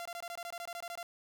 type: tone bursts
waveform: sawtooth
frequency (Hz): 689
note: F5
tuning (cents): -24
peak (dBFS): -36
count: 14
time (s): 0-1.029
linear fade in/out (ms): 0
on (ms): 54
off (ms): 21
effects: none